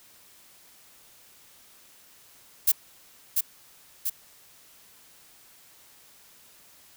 violet noise with echo, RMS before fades -19 dBFS, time 2.67-2.72 s, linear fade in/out 10 ms, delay 690 ms, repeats 2, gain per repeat -4 dB, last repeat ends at 4.1 s, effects white hiss -55 dBFS RMS until 6.96 s

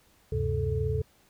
sine tone cluster, 75.1 / 97.2 / 131.8 / 435.5 Hz, D2 / G2 / C3 / A4, +39 / -14 / +13 / -18 cents, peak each -31 dBFS, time 0.32-1.02 s, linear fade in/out 5 ms, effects pink hiss -63 dBFS RMS until 1.29 s

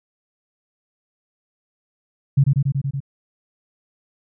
sine tone with echo, 137.9 Hz, C#3, 9 cents flat, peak -10 dBFS, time 2.37-2.44 s, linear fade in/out 10 ms, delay 94 ms, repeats 6, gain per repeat -2 dB, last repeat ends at 3.004 s, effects none

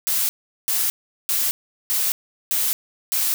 blue noise bursts, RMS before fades -21 dBFS, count 6, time 0.07-3.34 s, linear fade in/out 0 ms, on 220 ms, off 390 ms, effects none

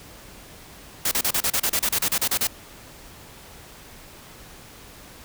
white noise bursts, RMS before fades -22 dBFS, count 15, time 1.05-2.472 s, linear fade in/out 5 ms, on 64 ms, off 33 ms, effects pink hiss -45 dBFS RMS until 5.24 s

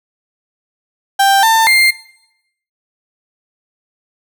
35% pulse tone with pitch steps, 787 / 896 / 2104 Hz, G5 / A5 / C7, +7 / +31 / +9 cents, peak -6 dBFS, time 1.19-1.91 s, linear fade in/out 10 ms, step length 240 ms, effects noise-tail reverb RT60 0.8 s tail -19 dB re dry

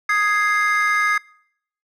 triangle chord, Ab major, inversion second, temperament equal, 1244.5 / 1661.2 / 2093 Hz, Eb6 / Ab6 / C7, 0 / 0 / 0 cents, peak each -18 dBFS, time 0.09-1.18 s, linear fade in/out 5 ms, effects noise-tail reverb RT60 0.7 s tail -25 dB re dry + tanh soft clip ceiling -7 dBFS

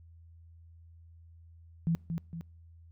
sine tone with echo, 166.1 Hz, E3, 13 cents sharp, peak -25 dBFS, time 1.87-1.95 s, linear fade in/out 0 ms, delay 230 ms, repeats 2, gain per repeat -6 dB, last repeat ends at 2.41 s, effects noise-tail reverb RT60 0.6 s tail -26 dB re dry + added 83 Hz sine -52 dBFS peak until 2.91 s

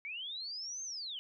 sine linear two-way sweep, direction up then down, 2182 to 6420 to 2900 Hz, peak -39 dBFS, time 0.05-1.19 s, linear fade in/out 0 ms, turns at 0.83 s, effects none

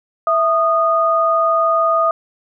sine tone pair together, 659.3 / 1233.1 Hz, E5 / D#6, 0 / -16 cents, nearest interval major seventh, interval 1084 cents, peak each -16 / -14 dBFS, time 0.27-2.11 s, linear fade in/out 2 ms, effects none

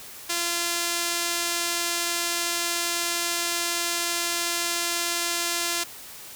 sawtooth tone with band-pass filter, 343.5 Hz, F4, 29 cents flat, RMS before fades -27 dBFS, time 0.29-5.84 s, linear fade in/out 10 ms, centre 7400 Hz, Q 0.6, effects white hiss -42 dBFS RMS until 6.35 s

